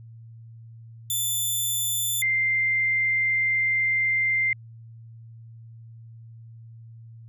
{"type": "tone pair in turn", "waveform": ["5% pulse", "sine"], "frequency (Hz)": [3518, 2092], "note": ["A7", "C7"], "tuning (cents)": [-1, -1], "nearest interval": "major sixth", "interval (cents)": 900, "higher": "first", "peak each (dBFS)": [-16, -20], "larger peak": "first", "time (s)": [[1.1, 2.22], [2.22, 4.53]], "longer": "second", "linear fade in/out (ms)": 2, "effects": ["added 114 Hz sine -42 dBFS peak until 7.28 s"]}